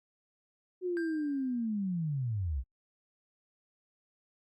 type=linear sweep; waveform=sine; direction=down; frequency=370 to 57 Hz; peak=-30 dBFS; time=0.81-2.64 s; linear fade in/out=50 ms
type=tone with exponential decay; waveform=triangle; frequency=1588 Hz; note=G6; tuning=22 cents sharp; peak=-36 dBFS; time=0.97-1.66 s; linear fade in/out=0 ms; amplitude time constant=150 ms
effects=Opus 48 kbps